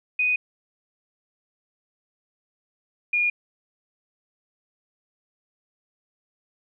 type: tone pair in turn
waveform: sine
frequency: 2489 / 2431 Hz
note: D#7 / D#7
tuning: 0 / -41 cents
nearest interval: unison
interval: 41 cents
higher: first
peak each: -19 dBFS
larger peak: neither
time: 0.19-0.36 / 3.13-3.3 s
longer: neither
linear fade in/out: 5 ms
effects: none